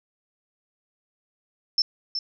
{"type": "tone with echo", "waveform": "sine", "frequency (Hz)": 5320, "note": "E8", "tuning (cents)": 15, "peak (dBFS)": -17, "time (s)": [1.78, 1.82], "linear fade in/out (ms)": 2, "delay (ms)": 370, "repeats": 1, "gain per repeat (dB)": -8, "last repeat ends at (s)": 2.19, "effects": []}